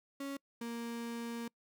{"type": "tone pair in turn", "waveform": "35% pulse", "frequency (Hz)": [277.2, 233.6], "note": ["C#4", "A#3"], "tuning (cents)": [0, 4], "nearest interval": "minor third", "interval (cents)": 296, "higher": "first", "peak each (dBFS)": [-37, -37], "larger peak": "neither", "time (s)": [[0.2, 0.37], [0.61, 1.48]], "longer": "second", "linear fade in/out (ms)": 5, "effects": ["noise-tail reverb RT60 0.1 s tail -26 dB re dry"]}